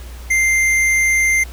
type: tone with hard clipping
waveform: triangle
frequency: 2093 Hz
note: C7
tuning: in tune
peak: -14 dBFS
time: 0.3-1.44 s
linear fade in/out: 10 ms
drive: 14 dB
effects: added 60 Hz sine -30 dBFS peak until 1.52 s + pink hiss -41 dBFS RMS until 1.52 s